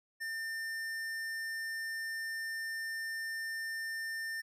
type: tone with hard clipping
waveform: sine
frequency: 1800 Hz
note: A6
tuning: 39 cents sharp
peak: -38 dBFS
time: 0.2-4.42 s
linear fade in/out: 20 ms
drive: 14 dB
effects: none